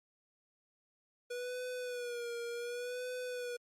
square tone with vibrato, 486 Hz, B4, 28 cents flat, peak -39 dBFS, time 1.3-3.57 s, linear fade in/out 10 ms, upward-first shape sine, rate 0.68 Hz, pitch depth 54 cents each way, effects low-pass 12000 Hz 12 dB/octave + Opus 48 kbps

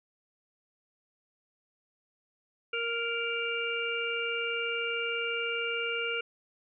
harmonic tone, 466.2 Hz, A#4, in tune, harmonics 1 / 3 / 5 / 6, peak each -35 / -35 / -35 / -35 dBFS, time 2.73-6.21 s, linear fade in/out 5 ms, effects none

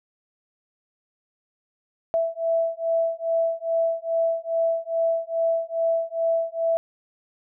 sine beating tone pair, 660 / 662.4 Hz, E5 / E5, +2 / +8 cents, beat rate 2.4 Hz, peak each -24 dBFS, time 2.14-6.77 s, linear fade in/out 0 ms, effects none

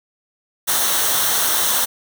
white noise with comb filter, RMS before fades -18 dBFS, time 0.67-1.86 s, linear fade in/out 20 ms, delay 0.41 ms, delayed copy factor -0.6, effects none

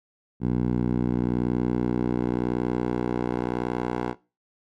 10% pulse tone with band-pass filter sweep, 60.9 Hz, B1, 24 cents flat, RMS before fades -25 dBFS, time 0.4-4.15 s, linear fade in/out 50 ms, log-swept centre 190 to 630 Hz, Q 0.98, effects noise-tail reverb RT60 0.3 s tail -20 dB re dry + MP3 64 kbps

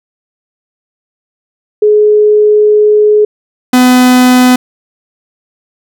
sine / 45% pulse tone pair in turn, 421.8 / 251.3 Hz, G#4 / B3, +27 / +30 cents, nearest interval major sixth, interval 897 cents, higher first, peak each -3 dBFS, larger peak neither, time 1.82-3.25 / 3.73-4.56 s, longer first, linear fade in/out 5 ms, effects none

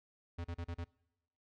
square tone bursts, 85.5 Hz, F2, 36 cents flat, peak -39 dBFS, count 5, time 0.38-0.845 s, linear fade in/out 10 ms, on 65 ms, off 35 ms, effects noise-tail reverb RT60 0.9 s tail -24 dB re dry + low-pass 4000 Hz 12 dB/octave

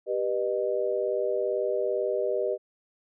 sine chord, G augmented, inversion none, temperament just, 392 / 490 / 612.5 Hz, G4 / B4 / D#5, 0 / -14 / -27 cents, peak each -29 dBFS, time 0.06-2.58 s, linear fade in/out 50 ms, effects none

